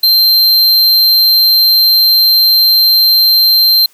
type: tone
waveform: square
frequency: 4144 Hz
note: C8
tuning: 17 cents flat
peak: -6 dBFS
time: 0.03-3.86 s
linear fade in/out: 5 ms
effects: white hiss -48 dBFS RMS until 3.93 s + high-pass 150 Hz 12 dB/octave